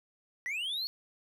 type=linear sweep; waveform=triangle; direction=up; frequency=1896 to 4435 Hz; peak=-31 dBFS; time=0.46-0.87 s; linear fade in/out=0 ms; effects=none